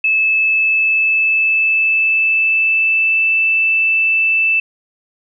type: tone with pitch glide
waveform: sine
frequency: 2609 to 2644 Hz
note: E7 to E7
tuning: -18 to +5 cents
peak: -11 dBFS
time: 0.04-4.6 s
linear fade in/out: 5 ms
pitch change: +23 cents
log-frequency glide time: 0.19-3.33 s
effects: none